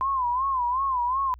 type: tone with vibrato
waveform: sine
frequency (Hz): 1027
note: C6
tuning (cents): -33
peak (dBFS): -22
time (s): 0.01-1.34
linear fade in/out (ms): 0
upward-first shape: sine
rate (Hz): 2.7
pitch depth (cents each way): 120
effects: added 60 Hz sine -44 dBFS peak until 1.39 s